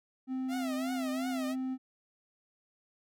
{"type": "tone", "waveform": "triangle", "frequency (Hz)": 260, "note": "C4", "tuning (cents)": -11, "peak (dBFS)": -30, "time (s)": [0.27, 1.78], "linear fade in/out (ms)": 50}
{"type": "tone with vibrato", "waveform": "sawtooth", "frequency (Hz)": 667, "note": "E5", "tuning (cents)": 20, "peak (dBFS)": -34, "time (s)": [0.48, 1.56], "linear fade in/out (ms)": 50, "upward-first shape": "triangle", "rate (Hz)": 2.8, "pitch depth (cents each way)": 190}
{"effects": []}